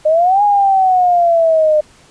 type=exponential two-way sweep; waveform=sine; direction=up then down; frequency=603 to 830.6 to 603 Hz; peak=-8 dBFS; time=0.05-1.81 s; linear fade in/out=10 ms; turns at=0.43 s; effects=pink hiss -46 dBFS RMS until 2.1 s + resampled to 22050 Hz